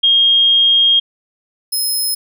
sine / 15% pulse tone pair in turn, 3240 / 5143 Hz, G#7 / E8, -43 / -44 cents, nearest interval minor sixth, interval 799 cents, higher second, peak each -8 / -10 dBFS, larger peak first, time 0.03-1 / 1.72-2.15 s, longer first, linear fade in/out 10 ms, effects none

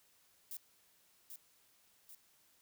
violet noise with echo, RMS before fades -45 dBFS, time 0.51-0.57 s, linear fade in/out 2 ms, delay 790 ms, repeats 2, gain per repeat -5 dB, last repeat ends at 2.15 s, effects white hiss -70 dBFS RMS until 2.61 s

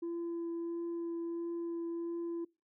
sine tone with vibrato, 338.2 Hz, E4, 44 cents sharp, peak -33 dBFS, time 0.02-2.45 s, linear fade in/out 10 ms, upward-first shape triangle, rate 1.5 Hz, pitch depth 11 cents each way, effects noise-tail reverb RT60 0.3 s tail -26 dB re dry + tanh soft clip ceiling -34 dBFS

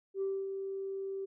sine tone with ADSR envelope, 388.9 Hz, G4, 14 cents flat, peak -29 dBFS, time 0.14-1.26 s, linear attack 75 ms, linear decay 250 ms, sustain -6 dB, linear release 17 ms, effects tanh soft clip ceiling -27 dBFS

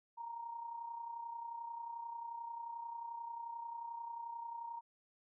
sine tone with amplitude modulation, 932.3 Hz, A#5, in tune, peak -40 dBFS, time 0.17-4.81 s, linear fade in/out 20 ms, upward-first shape sine, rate 31.3 Hz, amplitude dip 55%, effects none

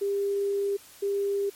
sine tone pair in turn, 400 / 400 Hz, G4 / G4, +35 / +35 cents, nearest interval unison, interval 0 cents, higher neither, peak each -24 dBFS, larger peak neither, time 0.01-0.77 / 1.02-1.5 s, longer first, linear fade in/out 10 ms, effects white hiss -51 dBFS RMS until 1.55 s + MP3 64 kbps

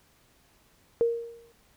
sine tone with exponential decay, 466.2 Hz, A#4, in tune, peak -18 dBFS, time 1.01-1.52 s, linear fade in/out 0 ms, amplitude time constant 110 ms, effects pink hiss -63 dBFS RMS until 1.76 s

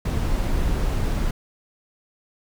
brown noise, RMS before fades -22 dBFS, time 0.05-1.31 s, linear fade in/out 5 ms, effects none

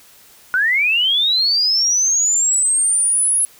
sine linear sweep, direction up, 1433 to 10670 Hz, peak -13 dBFS, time 0.54-3.45 s, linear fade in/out 0 ms, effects white hiss -47 dBFS RMS until 3.59 s

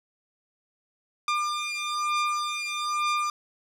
sawtooth beating tone pair, 1200 / 1201.1 Hz, D6 / D6, +37 / +39 cents, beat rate 1.1 Hz, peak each -25 dBFS, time 1.28-3.3 s, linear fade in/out 2 ms, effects low-pass 7000 Hz 12 dB/octave + 10-bit

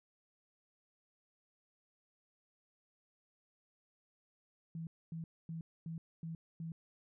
sine tone bursts, 163.8 Hz, E3, 11 cents flat, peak -40 dBFS, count 6, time 4.75-6.72 s, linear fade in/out 2 ms, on 120 ms, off 250 ms, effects none

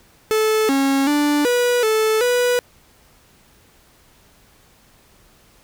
45% pulse tone with pitch steps, 435 / 273.2 / 293.4 / 488.1 / 436.8 / 490.9 Hz, A4 / C#4 / D4 / B4 / A4 / B4, -20 / -25 / -2 / -20 / -13 / -10 cents, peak -15 dBFS, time 0.31-2.59 s, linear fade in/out 0 ms, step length 380 ms, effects pink hiss -53 dBFS RMS until 5.63 s

